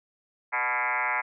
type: tone with frequency modulation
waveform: sine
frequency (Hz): 1512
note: F#6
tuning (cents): +37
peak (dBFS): -24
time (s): 0.52-1.22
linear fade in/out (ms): 20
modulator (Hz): 129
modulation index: 5.8
effects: none